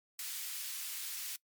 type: high-pass noise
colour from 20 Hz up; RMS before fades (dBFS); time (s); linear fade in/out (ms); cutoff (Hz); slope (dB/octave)
white; -41; 0.19-1.36; 2; 1900; 12
effects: noise-tail reverb RT60 0.1 s tail -22 dB re dry + MP3 96 kbps